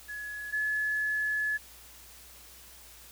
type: tone pair in turn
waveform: sine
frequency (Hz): 1691 / 1710.6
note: G#6 / A6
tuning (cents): +31 / -49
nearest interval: unison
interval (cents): 20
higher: second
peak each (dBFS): -36 / -27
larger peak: second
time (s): 0.08-0.52 / 0.52-1.58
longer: second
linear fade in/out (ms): 20
effects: added 60 Hz sine -58 dBFS peak until 3.11 s + white hiss -52 dBFS RMS until 3.11 s